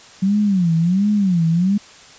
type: tone with vibrato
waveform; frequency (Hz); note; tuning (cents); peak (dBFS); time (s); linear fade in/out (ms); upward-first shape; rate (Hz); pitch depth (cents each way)
sine; 185; F#3; 0; -13; 0.22-1.78; 10; sine; 1.4; 220
effects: white hiss -43 dBFS RMS until 2.18 s + resampled to 16000 Hz